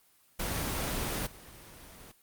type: noise with level steps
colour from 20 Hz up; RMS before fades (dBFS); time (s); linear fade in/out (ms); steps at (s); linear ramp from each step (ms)
pink; -33 / -50; 0.39-2.12; 10; 1.26; 10
effects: white hiss -65 dBFS RMS until 2.22 s + Opus 24 kbps